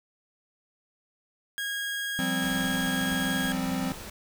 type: tone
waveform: 30% pulse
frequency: 1638 Hz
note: G#6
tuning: 24 cents flat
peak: -27 dBFS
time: 1.58-3.52 s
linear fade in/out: 0 ms
type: chord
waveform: square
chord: F suspended second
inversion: none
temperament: equal with one note detuned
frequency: 174.61 / 196 / 260.7 Hz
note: F3 / G3 / C4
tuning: 0 / 0 / -6 cents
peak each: -34 / -34 / -31 dBFS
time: 2.19-3.92 s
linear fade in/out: 0 ms
type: noise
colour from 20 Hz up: pink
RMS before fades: -41 dBFS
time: 2.42-4.1 s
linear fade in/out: 5 ms
effects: none